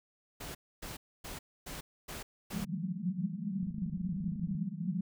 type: noise bursts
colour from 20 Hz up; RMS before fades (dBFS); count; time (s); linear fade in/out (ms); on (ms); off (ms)
pink; -43; 6; 0.4-2.65; 10; 150; 270
type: band-pass noise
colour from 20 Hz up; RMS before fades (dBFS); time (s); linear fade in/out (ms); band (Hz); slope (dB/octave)
pink; -36; 2.53-5.01; 5; 160 to 210; 96
type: click train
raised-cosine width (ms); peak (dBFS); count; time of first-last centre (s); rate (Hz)
5; -35; 25; 3.63-4.55; 26.1
effects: none